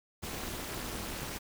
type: noise with amplitude modulation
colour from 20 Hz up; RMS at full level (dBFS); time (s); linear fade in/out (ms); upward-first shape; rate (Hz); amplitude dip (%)
pink; -35; 0.22-1.39; 20; sine; 283; 95
effects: none